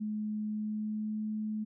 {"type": "tone with pitch glide", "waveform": "sine", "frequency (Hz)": [212.8, 214.8], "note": ["G#3", "A3"], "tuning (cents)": [42, -41], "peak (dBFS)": -32, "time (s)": [0, 1.65], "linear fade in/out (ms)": 20, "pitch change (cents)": 17, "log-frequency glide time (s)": [0.48, 1.24], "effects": []}